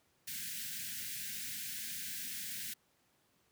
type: band-stop noise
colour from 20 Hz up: white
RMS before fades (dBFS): -42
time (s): 0.27-2.74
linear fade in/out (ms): 10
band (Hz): 260 to 1500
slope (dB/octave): 96
effects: pink hiss -73 dBFS RMS until 3.51 s + high-pass 100 Hz 12 dB/octave